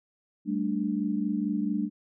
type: chord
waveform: sine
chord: G suspended second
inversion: none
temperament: just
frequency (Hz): 196 / 220.5 / 294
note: G3 / A3 / D4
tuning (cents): 0 / +4 / +2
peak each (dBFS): -30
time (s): 0.45-1.9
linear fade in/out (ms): 50
effects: none